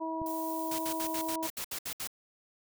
harmonic tone, 322.8 Hz, E4, 36 cents flat, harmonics 1 / 2 / 3, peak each -36 / -39 / -36 dBFS, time 0-1.48 s, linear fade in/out 20 ms
click, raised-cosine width 5 ms, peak -31 dBFS, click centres 0.217 s
violet noise, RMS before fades -43 dBFS, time 0.26-1.31 s, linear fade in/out 2 ms
white noise bursts, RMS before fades -37 dBFS, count 10, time 0.71-2.074 s, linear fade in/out 5 ms, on 77 ms, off 66 ms
effects none

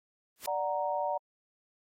white noise with exponential growth, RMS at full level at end -35 dBFS, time 0.36-0.46 s, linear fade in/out 0 ms, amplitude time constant 20 ms
sine chord, D augmented, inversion none, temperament equal, 587.3 / 740 / 932.3 Hz, D5 / F#5 / A#5, 0 / 0 / 0 cents, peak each -33 / -34 / -33 dBFS, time 0.47-1.18 s, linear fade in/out 10 ms
effects AAC 48 kbps

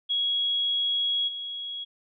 sine tone with level steps, 3322 Hz, G#7, in tune, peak -23 / -32 dBFS, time 0.09-1.85 s, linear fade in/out 20 ms, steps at 1.27 s, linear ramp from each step 20 ms, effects none

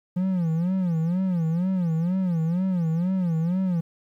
triangle tone with vibrato, 174.61 Hz, F3, in tune, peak -19 dBFS, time 0.16-3.81 s, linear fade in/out 10 ms, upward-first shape sine, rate 2.1 Hz, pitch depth 150 cents each way, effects 10-bit

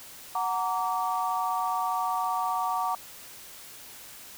sine chord, Gb augmented, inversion none, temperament just, 740 / 925 / 1156.2 Hz, Gb5 / Bb5 / D6, 0 / -14 / -27 cents, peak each -30 dBFS, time 0.35-2.95 s, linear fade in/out 2 ms, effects white hiss -46 dBFS RMS until 4.37 s

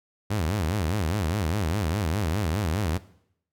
sawtooth tone with vibrato, 91 Hz, F#2, 28 cents flat, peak -20 dBFS, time 0.3-2.98 s, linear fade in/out 10 ms, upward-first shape sine, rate 4.9 Hz, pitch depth 300 cents each way, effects noise-tail reverb RT60 0.7 s tail -18 dB re dry

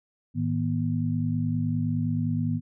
sine tone cluster, 107.5 / 157.2 / 242.8 Hz, A2 / D#3 / B3, -40 / +18 / -29 cents, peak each -28 dBFS, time 0.34-2.61 s, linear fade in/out 50 ms, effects none

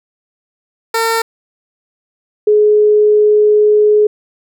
15% pulse / sine tone pair in turn, 454.1 / 421.6 Hz, A#4 / G#4, -45 / +26 cents, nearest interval minor second, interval 129 cents, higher first, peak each -6 dBFS, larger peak neither, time 0.94-1.22 / 2.47-4.07 s, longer second, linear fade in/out 5 ms, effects none

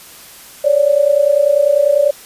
sine tone pair together, 554.9 / 585 Hz, C#5 / D5, +2 / -7 cents, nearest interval minor second, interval 91 cents, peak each -13 / -11 dBFS, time 0.64-2.11 s, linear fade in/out 10 ms, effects white hiss -38 dBFS RMS until 2.25 s + resampled to 32000 Hz

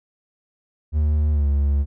triangle tone with pitch glide, 75.5 to 70.85 Hz, D2 to C#2, +48 to +38 cents, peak -14 dBFS, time 0.92-1.86 s, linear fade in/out 50 ms, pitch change -110 cents, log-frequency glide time 1.3-1.47 s, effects none

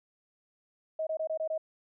sine tone bursts, 634 Hz, D#5, 32 cents sharp, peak -29 dBFS, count 6, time 0.99-1.579 s, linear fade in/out 5 ms, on 79 ms, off 23 ms, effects none

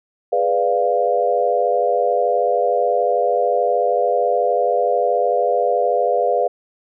sine chord, G# diminished seventh, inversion none, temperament equal, 415.3 / 493.9 / 587.3 / 698.5 Hz, G#4 / B4 / D5 / F5, 0 / 0 / 0 / 0 cents, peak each -23 / -19 / -21 / -19 dBFS, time 0.32-6.48 s, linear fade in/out 10 ms, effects none

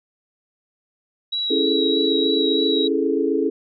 sine tone with vibrato, 3876 Hz, B7, 33 cents flat, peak -21 dBFS, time 1.32-2.88 s, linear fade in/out 10 ms, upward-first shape sine, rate 3.2 Hz, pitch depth 15 cents each way
sine chord, A major seventh, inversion first, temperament just, 275 / 330 / 412.5 / 440 Hz, C#4 / E4 / G#4 / A4, -14 / +2 / -12 / 0 cents, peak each -23 dBFS, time 1.5-3.5 s, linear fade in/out 10 ms
effects none

